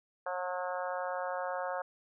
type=harmonic tone with a mistuned harmonic; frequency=181 Hz; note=F#3; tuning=38 cents flat; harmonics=3 / 4 / 5 / 6 / 7 / 8 / 9; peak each=-37 / -39 / -41 / -43 / -44 / -45 / -46 dBFS; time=0.26-1.82 s; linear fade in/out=5 ms; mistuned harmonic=7; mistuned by=+17 cents; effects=none